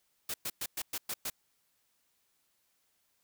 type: noise bursts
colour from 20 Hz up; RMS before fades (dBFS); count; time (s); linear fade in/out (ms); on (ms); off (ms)
white; -36; 7; 0.29-1.3; 5; 50; 110
effects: white hiss -75 dBFS RMS until 3.23 s